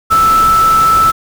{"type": "tone in noise", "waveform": "sine", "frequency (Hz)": 1318.5, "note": "E6", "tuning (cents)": 0, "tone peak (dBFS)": -6, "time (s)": [0.1, 1.12], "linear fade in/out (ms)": 20, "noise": "pink", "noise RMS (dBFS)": -21, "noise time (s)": [0.1, 1.12], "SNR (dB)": 12, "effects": []}